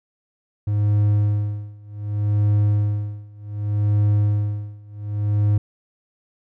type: tone with tremolo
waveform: triangle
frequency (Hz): 103.83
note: G#2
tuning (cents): 0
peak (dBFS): -12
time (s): 0.67-5.58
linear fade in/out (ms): 5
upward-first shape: sine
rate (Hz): 0.66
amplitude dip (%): 95
effects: none